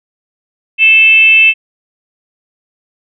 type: tone with frequency modulation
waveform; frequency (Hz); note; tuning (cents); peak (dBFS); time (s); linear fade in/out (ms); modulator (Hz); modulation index
sine; 2637; E7; 0; -3; 0.78-1.54; 50; 463; 0.4
effects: none